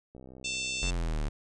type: click train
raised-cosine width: 2 ms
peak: -35 dBFS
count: 48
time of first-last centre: 0.15-0.879 s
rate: 64.5 Hz
type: harmonic tone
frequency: 891 Hz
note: A5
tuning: 22 cents sharp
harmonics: 3 / 4 / 5 / 6 / 7 / 8 / 9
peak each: -34 / -38 / -43 / -43 / -42 / -43 / -43 dBFS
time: 0.44-0.91 s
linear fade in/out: 10 ms
type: linear sweep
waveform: square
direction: down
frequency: 46.25 to 35.77 Hz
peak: -29 dBFS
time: 0.82-1.29 s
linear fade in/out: 10 ms
effects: resampled to 22050 Hz